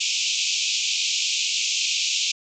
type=band-pass noise; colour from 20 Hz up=pink; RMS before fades=-24 dBFS; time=0-2.32 s; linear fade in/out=10 ms; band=2400 to 7300 Hz; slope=96 dB/octave; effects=none